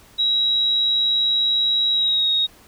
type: tone with pitch glide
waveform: sine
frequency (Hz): 3860 to 3759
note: B7 to A#7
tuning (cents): -40 to +14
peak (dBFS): -16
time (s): 0.18-2.47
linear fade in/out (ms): 20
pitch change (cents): -46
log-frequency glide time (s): 1.92-2.3
effects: pink hiss -50 dBFS RMS until 2.67 s